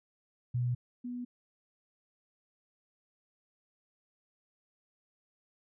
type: tone pair in turn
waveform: sine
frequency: 122.6 / 245.2 Hz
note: B2 / B3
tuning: -12 / -12 cents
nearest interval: octave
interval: 1200 cents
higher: second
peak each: -28 / -36 dBFS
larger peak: first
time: 0.54-0.75 / 1.04-1.25 s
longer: neither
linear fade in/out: 10 ms
effects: none